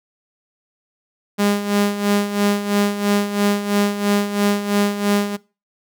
sawtooth tone with tremolo, 203.8 Hz, G#3, 32 cents flat, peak -10 dBFS, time 1.38-5.37 s, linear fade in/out 20 ms, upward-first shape sine, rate 3 Hz, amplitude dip 70%, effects noise-tail reverb RT60 0.3 s tail -21 dB re dry

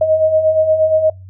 sine beating tone pair, 622.3 / 630.8 Hz, D#5 / D#5, 0 / +24 cents, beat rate 8.5 Hz, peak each -18 / -11 dBFS, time 0.01-1.1 s, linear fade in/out 5 ms, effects noise-tail reverb RT60 0.2 s tail -23 dB re dry + added 94 Hz sine -33 dBFS peak until 1.29 s

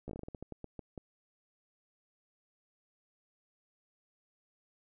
slowing click train, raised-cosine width 2 ms, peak -29 dBFS, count 14, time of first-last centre 0.08-0.978 s, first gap 14 ms, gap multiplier 1.24, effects none

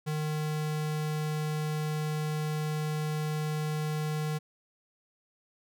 square tone, 153.1 Hz, D#3, 28 cents flat, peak -30 dBFS, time 0.06-4.39 s, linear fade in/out 20 ms, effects none

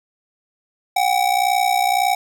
square ring-modulated tone, 760 Hz, F#5, 46 cents sharp, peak -13 dBFS, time 0.96-2.15 s, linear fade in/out 5 ms, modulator 30.9 Hz, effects none

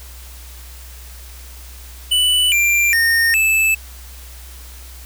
square tone with pitch steps, 2975 / 2373 / 1837 / 2625 Hz, F#7 / D7 / A#6 / E7, +9 / +17 / -26 / -8 cents, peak -13 dBFS, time 2.11-3.75 s, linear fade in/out 10 ms, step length 410 ms, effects added 62 Hz sine -35 dBFS peak until 5.05 s + white hiss -41 dBFS RMS until 5.05 s

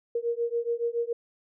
sine beating tone pair, 466.2 / 473.3 Hz, A#4 / A#4, 0 / +26 cents, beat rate 7.1 Hz, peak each -29 / -29 dBFS, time 0.15-1.13 s, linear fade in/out 5 ms, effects none

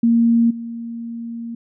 sine tone with level steps, 232.3 Hz, A#3, 6 cents flat, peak -11 / -26 dBFS, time 0.03-1.55 s, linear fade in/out 5 ms, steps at 0.5 s, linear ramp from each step 10 ms, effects none

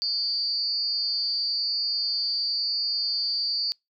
sine tone with amplitude modulation, 4625 Hz, D8, 27 cents flat, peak -20 dBFS, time 0.02-3.72 s, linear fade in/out 0 ms, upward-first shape sine, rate 249 Hz, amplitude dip 95%, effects noise-tail reverb RT60 0.2 s tail -26 dB re dry

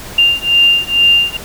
sine beating tone pair, 2794 / 2796.2 Hz, F7 / F7, 0 / +1 cents, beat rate 2.2 Hz, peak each -11 dBFS, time 0.18-1.37 s, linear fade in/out 5 ms, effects pink hiss -30 dBFS RMS until 1.44 s

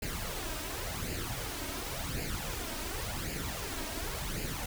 pink noise with flanger, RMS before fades -37 dBFS, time 0.02-4.66 s, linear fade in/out 5 ms, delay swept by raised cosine 0.42 to 3.22 ms, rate 0.91 Hz, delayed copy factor +0.6, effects none

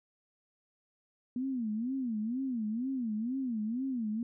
sine tone with vibrato, 238.8 Hz, A#3, 42 cents sharp, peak -31 dBFS, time 1.36-4.23 s, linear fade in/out 2 ms, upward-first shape sine, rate 2.1 Hz, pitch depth 210 cents each way, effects none

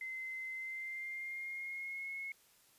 sine tone with pitch glide, 2063 to 2176 Hz, C7 to C#7, -25 to -33 cents, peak -40 dBFS, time 0.01-2.32 s, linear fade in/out 2 ms, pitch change +92 cents, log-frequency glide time 0.53-2.11 s, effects white hiss -67 dBFS RMS until 2.78 s + resampled to 32000 Hz

